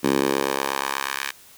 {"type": "tone with high-pass filter sweep", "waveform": "10% pulse", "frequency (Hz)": 68.3, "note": "C#2", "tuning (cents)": -25, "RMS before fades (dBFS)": -24, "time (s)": [0.03, 1.32], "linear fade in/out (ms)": 20, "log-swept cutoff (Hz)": [260, 1800], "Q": 1.3, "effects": ["white hiss -49 dBFS RMS until 1.57 s"]}